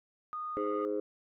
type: tone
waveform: sine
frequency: 1232 Hz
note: D#6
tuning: 17 cents flat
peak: -35 dBFS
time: 0.33-0.85 s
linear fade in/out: 0 ms
type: chord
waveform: sine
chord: Ab major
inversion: second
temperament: just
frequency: 311.5 / 415.3 / 519.1 Hz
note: Eb4 / Ab4 / C5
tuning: +2 / 0 / -14 cents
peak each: -35 / -32 / -35 dBFS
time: 0.57-1 s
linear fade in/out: 0 ms
effects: tanh soft clip ceiling -24 dBFS